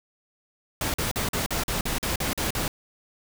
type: noise bursts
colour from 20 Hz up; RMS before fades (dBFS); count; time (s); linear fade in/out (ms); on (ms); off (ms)
pink; -27; 11; 0.81-2.68; 2; 130; 44
effects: none